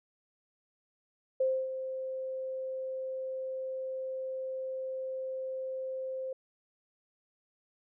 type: tone with ADSR envelope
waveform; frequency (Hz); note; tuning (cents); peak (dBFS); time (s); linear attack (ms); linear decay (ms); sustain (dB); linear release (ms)
sine; 523.3; C5; 0; -24; 1.4-6.33; 7; 270; -10; 4
effects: none